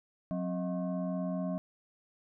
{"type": "tone with frequency modulation", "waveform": "sine", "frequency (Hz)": 182, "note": "F#3", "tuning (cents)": -28, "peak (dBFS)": -31, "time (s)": [0.31, 1.58], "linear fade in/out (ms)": 0, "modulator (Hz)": 448, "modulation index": 0.99, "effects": []}